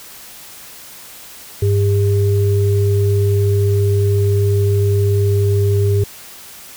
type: tone pair together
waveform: sine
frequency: 100.69 / 403.6 Hz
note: G2 / G#4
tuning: +47 / -49 cents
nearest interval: 2 octaves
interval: 2404 cents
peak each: -12 / -18 dBFS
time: 1.62-6.04 s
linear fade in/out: 5 ms
effects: white hiss -37 dBFS RMS until 6.76 s